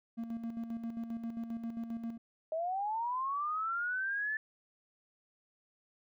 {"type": "tone with tremolo", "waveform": "triangle", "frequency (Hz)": 230, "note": "A#3", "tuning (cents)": -23, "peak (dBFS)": -33, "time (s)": [0.17, 2.18], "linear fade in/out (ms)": 20, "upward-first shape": "square", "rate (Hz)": 7.5, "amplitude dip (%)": 55}
{"type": "linear sweep", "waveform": "sine", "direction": "up", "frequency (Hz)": [622.3, 1760], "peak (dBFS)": -32, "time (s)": [2.52, 4.37], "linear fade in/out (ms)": 2}
{"effects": []}